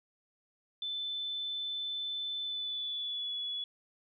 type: tone with pitch glide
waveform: sine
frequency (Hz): 3520 to 3402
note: A7 to G#7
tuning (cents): 0 to +41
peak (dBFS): -34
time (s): 0.82-3.64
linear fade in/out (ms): 2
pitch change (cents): -59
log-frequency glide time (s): 2.42-3.33
effects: none